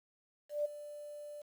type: tone with ADSR envelope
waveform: sine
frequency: 590 Hz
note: D5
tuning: 8 cents sharp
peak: -29 dBFS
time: 0.49-1.42 s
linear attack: 160 ms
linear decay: 13 ms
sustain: -15 dB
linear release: 7 ms
effects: 10-bit